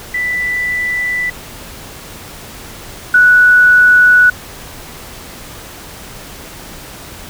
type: tone pair in turn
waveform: sine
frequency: 1981 / 1475.1 Hz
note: B6 / F#6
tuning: +5 / -6 cents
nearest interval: perfect fourth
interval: 511 cents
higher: first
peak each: -14 / -4 dBFS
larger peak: second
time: 0.14-1.3 / 3.14-4.3 s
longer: neither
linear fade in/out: 5 ms
effects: pink hiss -32 dBFS RMS until 7.29 s